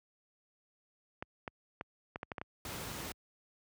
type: clicks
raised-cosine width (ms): 0.5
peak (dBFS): -24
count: 8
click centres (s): 1.225 / 1.478 / 1.811 / 2.159 / 2.231 / 2.318 / 2.382 / 2.415
type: noise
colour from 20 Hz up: pink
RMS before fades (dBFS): -42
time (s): 2.65-3.12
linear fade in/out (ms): 2
effects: high-pass 60 Hz 12 dB/octave